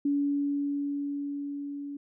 sine tone with level ramp, 284.7 Hz, C#4, 46 cents sharp, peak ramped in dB -23 to -35 dBFS, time 0.05-1.97 s, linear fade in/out 5 ms, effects none

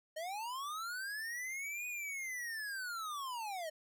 square linear two-way sweep, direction up then down, 606 to 2489 to 606 Hz, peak -40 dBFS, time 0.16-3.7 s, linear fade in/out 10 ms, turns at 1.87 s, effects none

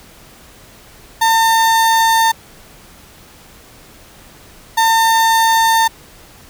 35% pulse tone pair in turn, 903 / 903 Hz, A5 / A5, +45 / +45 cents, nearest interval unison, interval 0 cents, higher neither, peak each -8 dBFS, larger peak neither, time 1.21-2.32 / 4.77-5.88 s, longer neither, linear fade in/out 10 ms, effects pink hiss -42 dBFS RMS until 6.49 s

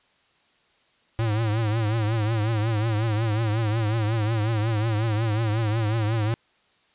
square tone with vibrato, 109.8 Hz, A2, 3 cents flat, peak -22 dBFS, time 1.19-6.34 s, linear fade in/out 0 ms, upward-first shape triangle, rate 5.5 Hz, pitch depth 120 cents each way, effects white hiss -63 dBFS RMS until 6.94 s + resampled to 8000 Hz

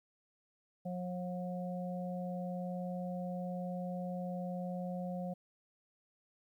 harmonic tone, 179.9 Hz, F#3, 48 cents flat, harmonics 1 / 3 / 4, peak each -38 / -43 / -46 dBFS, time 0.85-5.34 s, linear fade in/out 10 ms, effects 12-bit

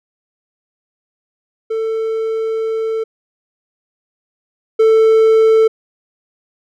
triangle tone pair in turn, 445.2 / 443.2 Hz, A4 / A4, +20 / +13 cents, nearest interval unison, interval 7 cents, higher first, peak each -14 / -5 dBFS, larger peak second, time 1.7-3.04 / 4.79-5.68 s, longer first, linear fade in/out 10 ms, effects none

